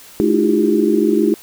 sine tone cluster, 214.9 / 304.2 / 331 / 351.3 / 399.5 Hz, A3 / D#4 / E4 / F4 / G4, -41 / -39 / +7 / +10 / +33 cents, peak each -18 dBFS, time 0.2-1.34 s, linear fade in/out 0 ms, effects white hiss -41 dBFS RMS until 1.42 s

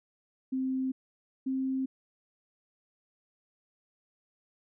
sine tone pair in turn, 261.6 / 264 Hz, C4 / C4, 0 / +16 cents, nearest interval unison, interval 16 cents, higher second, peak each -28 / -28 dBFS, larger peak neither, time 0.52-0.92 / 1.46-1.86 s, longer neither, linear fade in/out 10 ms, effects none

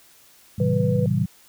sine chord, A diminished seventh, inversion none, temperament just, 110 / 132 / 158.4 / 190.08 Hz, A2 / C3 / Eb3 / Gb3, 0 / +16 / +31 / +47 cents, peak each -24 dBFS, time 0.58-1.26 s, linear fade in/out 10 ms
sine tone, 493.9 Hz, B4, in tune, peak -24 dBFS, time 0.6-1.06 s, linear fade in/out 2 ms
effects white hiss -53 dBFS RMS until 1.48 s

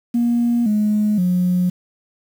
sine tone with pitch steps, 237.4 / 211 / 180 Hz, A#3 / G#3 / F#3, +32 / +28 / -47 cents, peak -13 dBFS, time 0.14-1.7 s, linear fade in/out 10 ms, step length 520 ms, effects tanh soft clip ceiling -10 dBFS + 7-bit

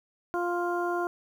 harmonic tone, 350 Hz, F4, 4 cents sharp, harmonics 1 / 2 / 3 / 4, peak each -29 / -32 / -34 / -35 dBFS, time 0.34-1.07 s, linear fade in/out 0 ms, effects 9-bit

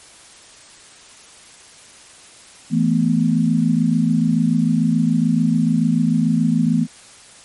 sine chord, E suspended fourth, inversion none, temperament equal, 164.81 / 220 / 246.9 Hz, E3 / A3 / B3, 0 / 0 / 0 cents, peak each -18 dBFS, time 2.7-6.87 s, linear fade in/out 50 ms, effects white hiss -44 dBFS RMS until 7.44 s + MP3 48 kbps

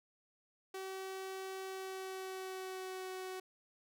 sawtooth tone with pitch glide, 381.3 to 373.7 Hz, G4 to F#4, -48 to +17 cents, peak -38 dBFS, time 0.74-3.4 s, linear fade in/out 5 ms, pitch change -35 cents, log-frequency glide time 1.64-3.1 s, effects none

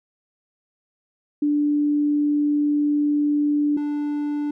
sine / triangle tone pair in turn, 293.7 / 293.7 Hz, D4 / D4, 0 / 0 cents, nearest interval unison, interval 0 cents, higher neither, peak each -17 / -20 dBFS, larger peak first, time 1.42-3.77 / 3.77-4.51 s, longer first, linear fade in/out 5 ms, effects none

